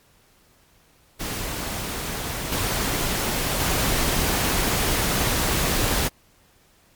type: noise with level steps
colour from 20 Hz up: pink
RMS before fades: -29 / -24 / -22 dBFS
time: 1.19-6.09 s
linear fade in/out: 20 ms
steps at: 2.52 / 3.6 s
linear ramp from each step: 2 ms
effects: pink hiss -58 dBFS RMS until 6.95 s + MP3 96 kbps